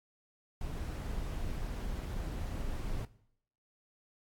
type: noise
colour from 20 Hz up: brown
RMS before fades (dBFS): -37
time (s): 0.61-3.05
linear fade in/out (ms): 2
effects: noise-tail reverb RT60 0.7 s tail -19 dB re dry + AAC 64 kbps